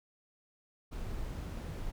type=noise; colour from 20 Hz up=brown; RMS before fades=-39 dBFS; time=0.91-1.92 s; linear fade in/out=20 ms; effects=none